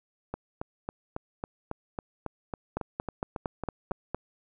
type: two click trains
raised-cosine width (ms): 1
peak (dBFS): -19 / -16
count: 14 / 7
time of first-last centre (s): 0.34-3.911 / 2.77-4.146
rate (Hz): 3.64 / 4.36
effects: none